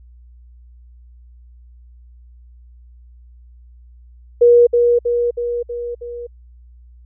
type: tone with echo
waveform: sine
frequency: 478.5 Hz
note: A#4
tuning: 45 cents sharp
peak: -6 dBFS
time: 4.41-4.67 s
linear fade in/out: 10 ms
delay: 320 ms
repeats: 5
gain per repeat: -4 dB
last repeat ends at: 6.27 s
effects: added 60 Hz sine -41 dBFS peak until 7.05 s